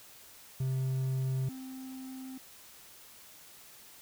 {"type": "tone pair in turn", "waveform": "triangle", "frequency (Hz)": [131.4, 261.4], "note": ["C3", "C4"], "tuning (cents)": [8, -1], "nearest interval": "octave", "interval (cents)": 1191, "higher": "second", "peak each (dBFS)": [-27, -39], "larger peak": "first", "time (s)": [[0.6, 1.49], [1.49, 2.38]], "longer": "neither", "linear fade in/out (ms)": 5, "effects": ["white hiss -54 dBFS RMS until 4.01 s"]}